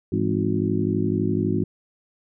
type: harmonic tone with a mistuned harmonic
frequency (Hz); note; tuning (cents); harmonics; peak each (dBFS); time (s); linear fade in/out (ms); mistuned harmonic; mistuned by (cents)
51.91; G#1; 0; 2 / 3 / 4 / 5 / 6 / 7; -27 / -27 / -27 / -27 / -27 / -27; 0.12-1.64; 5; 3; +130
effects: none